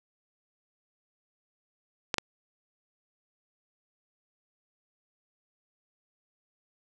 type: clicks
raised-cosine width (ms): 0.2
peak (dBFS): -9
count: 2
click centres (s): 2.142 / 2.183
effects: none

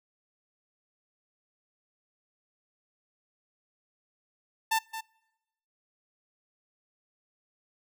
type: tone with echo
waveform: sawtooth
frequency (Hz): 891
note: A5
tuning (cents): +22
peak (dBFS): -20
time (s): 4.71-4.79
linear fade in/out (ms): 10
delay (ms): 220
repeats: 1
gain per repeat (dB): -11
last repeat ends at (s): 5.01
effects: noise-tail reverb RT60 1.0 s tail -26 dB re dry

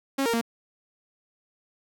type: tone with pitch steps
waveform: sawtooth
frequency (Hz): 272.5 / 464 / 231.4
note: C#4 / A#4 / A#3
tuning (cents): -29 / -8 / -13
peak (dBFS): -19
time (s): 0.18-0.414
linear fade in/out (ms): 10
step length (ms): 78
effects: none

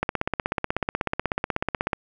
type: click train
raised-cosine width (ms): 0.5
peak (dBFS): -8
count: 32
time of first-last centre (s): 0.03-1.932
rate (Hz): 16.3
effects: none

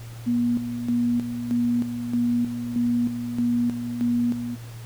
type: tone with tremolo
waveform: sine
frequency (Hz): 239.8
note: A#3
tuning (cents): +49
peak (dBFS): -19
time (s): 0.26-4.56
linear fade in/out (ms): 20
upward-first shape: square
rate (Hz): 1.6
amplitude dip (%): 60
effects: added 116 Hz sine -36 dBFS peak until 4.85 s + pink hiss -47 dBFS RMS until 4.85 s

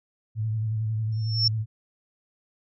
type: tone with vibrato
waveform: sine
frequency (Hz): 109.7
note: A2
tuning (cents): -5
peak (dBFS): -24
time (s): 0.35-1.66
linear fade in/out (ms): 50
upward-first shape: square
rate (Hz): 11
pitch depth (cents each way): 31
type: tone with exponential growth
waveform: sine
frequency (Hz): 5400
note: E8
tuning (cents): +41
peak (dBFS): -16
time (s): 1.12-1.48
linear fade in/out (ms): 5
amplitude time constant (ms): 77
effects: none

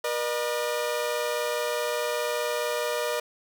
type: tone pair together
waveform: sawtooth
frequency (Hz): 480 / 604.8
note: B4 / D#5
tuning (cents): -49 / -49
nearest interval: major third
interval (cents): 400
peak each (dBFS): -25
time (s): 0.04-3.2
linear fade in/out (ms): 5
effects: none

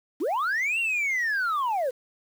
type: linear two-way sweep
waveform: sine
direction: up then down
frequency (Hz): 247.4 to 2794 to 473.9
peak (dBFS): -21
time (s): 0.2-1.91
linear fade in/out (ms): 20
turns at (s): 0.79
effects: tanh soft clip ceiling -22 dBFS + 8-bit

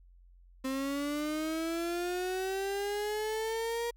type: linear sweep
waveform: 35% pulse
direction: up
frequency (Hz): 261.6 to 473.7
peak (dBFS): -30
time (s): 0.64-3.91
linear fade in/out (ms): 10
effects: added 44 Hz sine -55 dBFS peak until 3.96 s

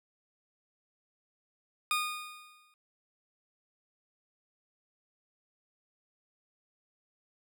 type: tone with exponential decay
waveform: 20% pulse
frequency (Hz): 1228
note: D#6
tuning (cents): -23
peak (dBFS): -21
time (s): 1.91-2.74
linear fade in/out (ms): 1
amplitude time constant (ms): 180
effects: none

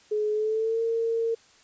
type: tone with pitch glide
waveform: sine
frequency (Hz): 423.9 to 457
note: G#4 to A#4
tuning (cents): +35 to -34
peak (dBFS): -23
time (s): 0.11-1.35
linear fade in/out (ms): 10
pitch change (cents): +131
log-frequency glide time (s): 0.32-0.81
effects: white hiss -57 dBFS RMS until 1.63 s + resampled to 16000 Hz

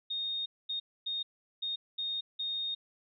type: tone bursts at uneven times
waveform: sine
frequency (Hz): 3698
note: A#7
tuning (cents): -15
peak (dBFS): -32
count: 6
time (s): 0.1-0.46 / 0.69-0.8 / 1.06-1.23 / 1.62-1.76 / 1.98-2.21 / 2.39-2.75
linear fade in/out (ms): 10
effects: none

